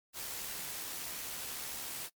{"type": "noise with amplitude modulation", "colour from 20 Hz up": "white", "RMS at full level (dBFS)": -40, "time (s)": [0.13, 2.1], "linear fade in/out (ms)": 50, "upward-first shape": "sine", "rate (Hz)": 73.8, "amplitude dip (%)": 25, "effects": ["noise-tail reverb RT60 0.1 s tail -23 dB re dry", "MP3 96 kbps"]}